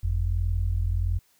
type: tone pair together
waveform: sine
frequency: 46.81 / 88.2 Hz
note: F#1 / F2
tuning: +21 / +18 cents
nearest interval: major seventh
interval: 1097 cents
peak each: -25 dBFS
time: 0.03-1.19 s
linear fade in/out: 10 ms
effects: white hiss -64 dBFS RMS until 1.39 s